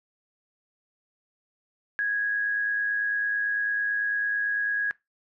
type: tone with amplitude modulation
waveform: sine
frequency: 1656 Hz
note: G#6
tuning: 5 cents flat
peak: -22 dBFS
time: 1.99-4.91 s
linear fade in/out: 0 ms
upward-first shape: sine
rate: 109 Hz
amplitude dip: 40%
effects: noise-tail reverb RT60 0.2 s tail -21 dB re dry